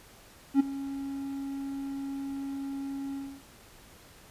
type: tone with ADSR envelope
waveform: triangle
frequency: 275.1 Hz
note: C#4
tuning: 13 cents flat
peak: -14 dBFS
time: 0.54-3.43 s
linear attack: 59 ms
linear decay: 13 ms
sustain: -17 dB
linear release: 280 ms
effects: pink hiss -54 dBFS RMS until 4.3 s + resampled to 32000 Hz